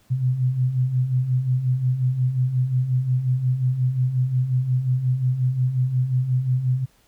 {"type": "beating tone pair", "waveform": "sine", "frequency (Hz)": [123.47, 129.07], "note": ["B2", "C3"], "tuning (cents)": [0, -23], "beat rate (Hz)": 5.6, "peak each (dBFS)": [-26, -19], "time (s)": [0.1, 6.86], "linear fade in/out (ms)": 20, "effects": ["pink hiss -60 dBFS RMS until 7.07 s"]}